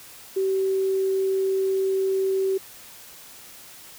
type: tone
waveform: sine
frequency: 383.8 Hz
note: G4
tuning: 37 cents flat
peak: -20 dBFS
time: 0.36-2.58 s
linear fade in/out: 10 ms
effects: white hiss -45 dBFS RMS until 3.98 s